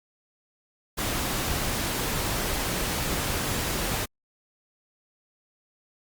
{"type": "noise", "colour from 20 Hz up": "pink", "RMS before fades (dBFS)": -28, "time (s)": [0.97, 4.06], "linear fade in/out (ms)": 20, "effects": ["Opus 48 kbps"]}